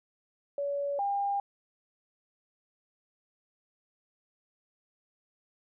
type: tone pair in turn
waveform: sine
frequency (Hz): 567 / 801.9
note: C#5 / G5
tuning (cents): +39 / +39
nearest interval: tritone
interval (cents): 600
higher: second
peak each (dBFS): -29 / -27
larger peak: second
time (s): 0.58-0.99 / 0.99-1.4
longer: neither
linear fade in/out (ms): 2
effects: none